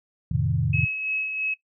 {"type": "chord", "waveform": "sine", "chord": "F dominant seventh", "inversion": "none", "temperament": "equal", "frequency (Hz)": [87.31, 110, 130.81, 155.56], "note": ["F2", "A2", "C3", "Eb3"], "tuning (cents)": [0, 0, 0, 0], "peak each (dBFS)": [-28, -27, -25, -26], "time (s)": [0.31, 0.85], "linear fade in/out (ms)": 5}
{"type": "tone with tremolo", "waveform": "sine", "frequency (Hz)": 2570, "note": "E7", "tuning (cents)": -45, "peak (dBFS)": -24, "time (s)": [0.73, 1.54], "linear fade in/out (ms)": 5, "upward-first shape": "sine", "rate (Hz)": 3, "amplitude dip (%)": 45}
{"effects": ["noise-tail reverb RT60 0.1 s tail -17 dB re dry"]}